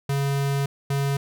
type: tone pair in turn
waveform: square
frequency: 139.4 / 139.4 Hz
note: C#3 / C#3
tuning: +10 / +10 cents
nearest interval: unison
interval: 0 cents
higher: neither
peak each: -22 dBFS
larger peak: neither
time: 0.09-0.66 / 0.9-1.17 s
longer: first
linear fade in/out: 5 ms
effects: none